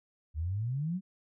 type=exponential sweep; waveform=sine; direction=up; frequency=73.2 to 196 Hz; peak=-30 dBFS; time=0.34-1.01 s; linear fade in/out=50 ms; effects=none